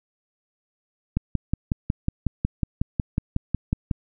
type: click train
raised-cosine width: 5 ms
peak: -9 dBFS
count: 16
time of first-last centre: 1.17-3.912 s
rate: 5.47 Hz
effects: none